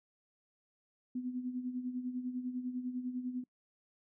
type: tone with tremolo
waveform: sine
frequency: 250.6 Hz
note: B3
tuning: 25 cents sharp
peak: -33 dBFS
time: 1.15-3.44 s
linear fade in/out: 5 ms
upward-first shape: sine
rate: 10 Hz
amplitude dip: 65%
effects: noise-tail reverb RT60 0.1 s tail -24 dB re dry

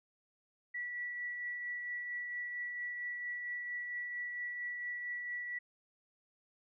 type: tone with tremolo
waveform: sine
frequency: 1949 Hz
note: B6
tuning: 23 cents flat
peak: -36 dBFS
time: 0.74-5.59 s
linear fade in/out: 10 ms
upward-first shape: triangle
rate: 4.4 Hz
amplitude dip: 35%
effects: none

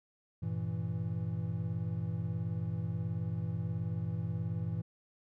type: chord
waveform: triangle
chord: E diminished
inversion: first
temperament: equal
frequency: 98 / 116.54 / 164.81 Hz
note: G2 / Bb2 / E3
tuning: 0 / 0 / 0 cents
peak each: -36 / -35 / -35 dBFS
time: 0.42-4.82 s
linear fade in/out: 10 ms
effects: none

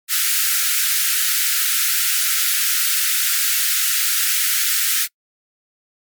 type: high-pass noise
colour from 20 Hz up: white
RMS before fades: -18 dBFS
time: 0.08-5.08 s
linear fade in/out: 50 ms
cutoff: 1300 Hz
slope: 96 dB/octave
effects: noise-tail reverb RT60 0.1 s tail -26 dB re dry + MP3 96 kbps

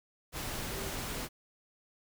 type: tone in noise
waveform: sine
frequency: 390.1 Hz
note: G4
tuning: 8 cents flat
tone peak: -43 dBFS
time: 0.69-0.93 s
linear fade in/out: 50 ms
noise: pink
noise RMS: -38 dBFS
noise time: 0.32-1.29 s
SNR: -8 dB
effects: none

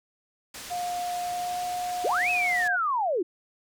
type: low-pass noise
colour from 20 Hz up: white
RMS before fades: -41 dBFS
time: 0.54-2.68 s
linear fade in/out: 5 ms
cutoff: 8200 Hz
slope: 12 dB/octave
type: tone with pitch glide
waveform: sine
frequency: 710 to 717.8 Hz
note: F5 to F5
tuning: +28 to +47 cents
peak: -28 dBFS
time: 0.7-2.77 s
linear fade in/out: 20 ms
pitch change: +19 cents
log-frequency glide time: 1.28-1.6 s
type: linear two-way sweep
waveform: sine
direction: up then down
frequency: 312.1 to 2613 to 312.1 Hz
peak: -23 dBFS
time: 2.04-3.23 s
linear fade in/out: 10 ms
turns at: 2.3 s
effects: none

